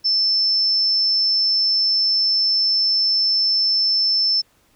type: tone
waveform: sine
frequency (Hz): 5300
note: E8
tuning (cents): +9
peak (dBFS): -15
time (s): 0.04-4.42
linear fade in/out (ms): 20
effects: pink hiss -59 dBFS RMS until 4.75 s